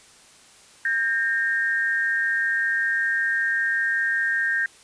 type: tone pair together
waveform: sine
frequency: 1595 / 1840.2 Hz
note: G6 / A#6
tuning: +30 / -23 cents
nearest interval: major second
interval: 247 cents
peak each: -23 dBFS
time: 0.85-4.66 s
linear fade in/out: 2 ms
effects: white hiss -51 dBFS RMS until 4.83 s + resampled to 22050 Hz